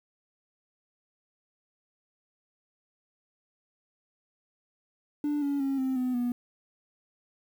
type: tone with pitch steps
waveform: triangle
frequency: 293.7 / 282.9 / 272.5 / 262.4 / 252.7 / 243.4 Hz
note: D4 / C#4 / C#4 / C4 / B3 / B3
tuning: 0 / +35 / -29 / +5 / +40 / -25 cents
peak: -23 dBFS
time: 5.24-6.32 s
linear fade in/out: 2 ms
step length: 180 ms
effects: tanh soft clip ceiling -21 dBFS + 9-bit